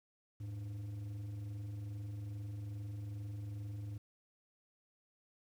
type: tone with frequency modulation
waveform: sine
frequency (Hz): 105.7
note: G#2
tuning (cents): +31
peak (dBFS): -38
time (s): 0.4-3.98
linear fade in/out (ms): 10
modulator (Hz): 189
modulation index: 0.39
effects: tanh soft clip ceiling -40 dBFS + 11-bit